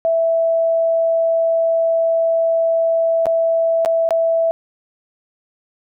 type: tone with dropouts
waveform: sine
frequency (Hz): 659.3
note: E5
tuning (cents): 0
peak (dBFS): -13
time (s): 0.05-4.51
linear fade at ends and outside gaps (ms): 0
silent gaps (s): 3.257-3.267 / 3.849-3.859 / 4.09-4.107
effects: none